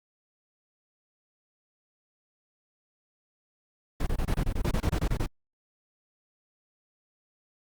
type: noise bursts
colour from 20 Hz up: brown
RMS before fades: -26 dBFS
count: 14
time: 4-5.263 s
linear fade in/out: 5 ms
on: 67 ms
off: 25 ms
effects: Opus 48 kbps